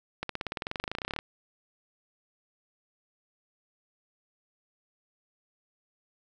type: accelerating click train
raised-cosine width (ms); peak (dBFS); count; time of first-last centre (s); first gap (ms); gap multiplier
0.3; -16; 24; 0.23-1.189; 63; 0.96
effects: none